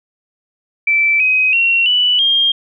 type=tone with pitch steps; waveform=sine; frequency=2327 / 2523 / 2735 / 2966 / 3216 Hz; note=D7 / D#7 / F7 / F#7 / G7; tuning=-17 / +23 / -37 / +4 / +44 cents; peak=-10 dBFS; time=0.87-2.52 s; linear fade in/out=5 ms; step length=330 ms; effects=none